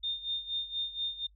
sine tone with tremolo, 3635 Hz, A#7, 44 cents flat, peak -29 dBFS, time 0.03-1.27 s, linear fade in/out 10 ms, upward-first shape sine, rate 4.2 Hz, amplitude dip 80%, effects noise-tail reverb RT60 0.1 s tail -23 dB re dry + added 50 Hz sine -58 dBFS peak until 1.35 s

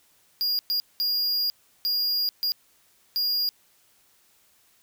square tone bursts at uneven times, 4839 Hz, D#8, 49 cents flat, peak -23 dBFS, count 6, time 0.41-0.59 / 0.7-0.8 / 1-1.5 / 1.85-2.29 / 2.43-2.52 / 3.16-3.49 s, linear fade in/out 0 ms, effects white hiss -62 dBFS RMS until 4.82 s

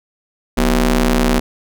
sawtooth ring-modulated tone, 141.4 Hz, C#3, 35 cents sharp, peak -5 dBFS, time 0.57-1.4 s, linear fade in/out 10 ms, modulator 101 Hz, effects none

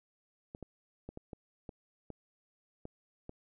clicks, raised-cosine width 2 ms, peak -30 dBFS, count 9, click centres 0.549 / 0.627 / 1.09 / 1.174 / 1.332 / 1.692 / 2.103 / 2.854 / 3.294 s, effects none

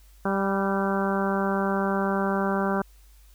harmonic tone with a mistuned harmonic, 196 Hz, G3, in tune, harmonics 1 / 2 / 3 / 4 / 5 / 6 / 7 / 8, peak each -26 / -29 / -31 / -32 / -33 / -34 / -34 / -35 dBFS, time 0.25-2.82 s, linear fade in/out 5 ms, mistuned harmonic 8, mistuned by -31 cents, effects added 50 Hz sine -50 dBFS peak until 3.34 s + white hiss -61 dBFS RMS until 3.34 s

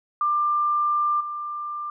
sine tone with level steps, 1190 Hz, D6, 22 cents sharp, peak -19 / -28 dBFS, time 0.21-1.9 s, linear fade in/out 2 ms, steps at 1.2 s, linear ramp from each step 10 ms, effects none

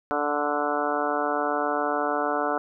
harmonic tone with a mistuned harmonic, 146.83 Hz, D3, in tune, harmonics 2 / 3 / 4 / 5 / 6 / 7 / 8 / 9 / 10, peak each -32 / -31 / -30 / -29 / -34 / -33 / -35 / -31 / -34 dBFS, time 0.11-2.58 s, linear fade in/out 0 ms, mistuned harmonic 8, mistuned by -18 cents, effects none

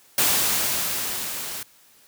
white noise with level ramp, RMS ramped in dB -19 to -33 dBFS, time 0.18-1.63 s, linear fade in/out 2 ms, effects white hiss -55 dBFS RMS until 2.07 s + high-pass 60 Hz 12 dB/octave

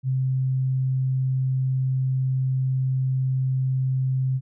sine tone, 131 Hz, C3, 2 cents sharp, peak -20 dBFS, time 0.03-4.41 s, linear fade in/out 50 ms, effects none

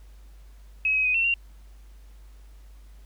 sine tone with pitch steps, 2556 / 2539 / 2501 / 2707 / 2763 Hz, D#7 / D#7 / D#7 / E7 / F7, +46 / +34 / +8 / +45 / -19 cents, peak -20 dBFS, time 0.85-1.34 s, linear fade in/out 2 ms, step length 98 ms, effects added 50 Hz sine -45 dBFS peak until 3.05 s + pink hiss -62 dBFS RMS until 3.05 s

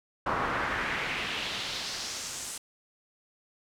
brown noise with band-pass filter sweep, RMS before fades -33 dBFS, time 0.26-2.58 s, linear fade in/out 5 ms, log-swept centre 1100 to 8700 Hz, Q 1.9, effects none

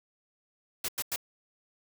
white noise bursts, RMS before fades -32 dBFS, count 3, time 0.84-1.161 s, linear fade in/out 5 ms, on 45 ms, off 93 ms, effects none

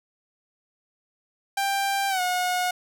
sawtooth tone with pitch glide, 790 to 724.4 Hz, G5 to F#5, +13 to -37 cents, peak -19 dBFS, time 1.57-2.71 s, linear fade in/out 5 ms, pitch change -150 cents, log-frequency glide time 2.09-2.21 s, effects none

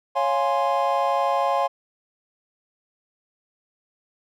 triangle chord, Db major seventh, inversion none, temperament equal, 554.4 / 698.5 / 830.6 / 1046.5 Hz, Db5 / F5 / Ab5 / C6, 0 / 0 / 0 / 0 cents, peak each -23 dBFS, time 0.15-1.68 s, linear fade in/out 20 ms, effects none

